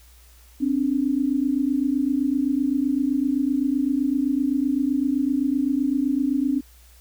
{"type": "tone pair together", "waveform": "sine", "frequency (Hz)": [261.6, 289.4], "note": ["C4", "D4"], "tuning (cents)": [0, -25], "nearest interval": "major second", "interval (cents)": 175, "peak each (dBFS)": -22, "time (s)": [0.6, 6.61], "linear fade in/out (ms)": 20, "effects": ["added 60 Hz sine -49 dBFS peak until 7 s", "white hiss -55 dBFS RMS until 7 s"]}